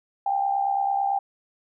sine tone with amplitude modulation, 793 Hz, G5, 20 cents sharp, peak -18 dBFS, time 0.26-1.19 s, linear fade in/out 5 ms, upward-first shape sine, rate 69 Hz, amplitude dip 65%, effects none

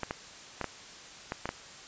clicks, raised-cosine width 0.5 ms, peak -17 dBFS, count 7, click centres 0.033 / 0.109 / 0.613 / 0.643 / 1.321 / 1.456 / 1.491 s, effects white hiss -48 dBFS RMS until 1.87 s + resampled to 16000 Hz

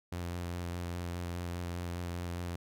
sawtooth tone with vibrato, 87.31 Hz, F2, in tune, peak -32 dBFS, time 0.12-2.56 s, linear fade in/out 5 ms, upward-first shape sine, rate 4.9 Hz, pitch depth 19 cents each way, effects none

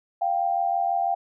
sine tone pair together, 697.9 / 784 Hz, F5 / G5, -1 / 0 cents, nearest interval major second, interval 201 cents, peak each -24 dBFS, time 0.21-1.15 s, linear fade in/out 10 ms, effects none

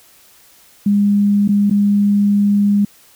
sine tone with dropouts, 203.4 Hz, G#3, 36 cents flat, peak -10 dBFS, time 0.86-2.85 s, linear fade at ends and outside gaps 5 ms, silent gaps 1.478-1.489 / 1.699-1.709 s, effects white hiss -48 dBFS RMS until 3.15 s

